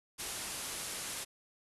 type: low-pass noise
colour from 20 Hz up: white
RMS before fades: -41 dBFS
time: 0.18-1.25 s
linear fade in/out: 20 ms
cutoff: 12000 Hz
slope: 96 dB/octave
effects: none